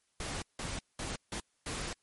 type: noise bursts at uneven times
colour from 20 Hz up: pink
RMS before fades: -38 dBFS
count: 5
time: 0.2-0.42 / 0.59-0.79 / 0.99-1.16 / 1.32-1.4 / 1.66-1.93 s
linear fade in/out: 2 ms
effects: white hiss -75 dBFS RMS until 2.02 s + MP3 48 kbps